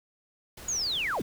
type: noise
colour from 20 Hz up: pink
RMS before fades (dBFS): -45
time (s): 0.57-1.22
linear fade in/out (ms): 5
type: linear sweep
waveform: sine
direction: down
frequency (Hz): 6900 to 107.8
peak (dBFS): -27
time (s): 0.68-1.22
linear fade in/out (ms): 5
effects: none